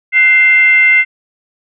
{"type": "tone with frequency modulation", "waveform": "sine", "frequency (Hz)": 2093, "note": "C7", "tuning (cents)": 0, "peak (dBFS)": -5, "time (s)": [0.12, 1.05], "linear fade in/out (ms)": 50, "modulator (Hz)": 598, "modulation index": 0.42, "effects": []}